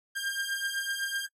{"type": "beating tone pair", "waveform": "sawtooth", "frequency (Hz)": [1597, 1604.9], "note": ["G6", "G6"], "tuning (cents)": [32, 40], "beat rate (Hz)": 7.9, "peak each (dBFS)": [-31, -29], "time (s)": [0.15, 1.27], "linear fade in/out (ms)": 20, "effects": ["noise-tail reverb RT60 0.1 s tail -26 dB re dry", "AAC 48 kbps"]}